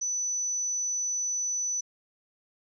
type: tone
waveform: sine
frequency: 5980 Hz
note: F#8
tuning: 17 cents sharp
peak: -27 dBFS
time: 0.01-1.81 s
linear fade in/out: 10 ms
effects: none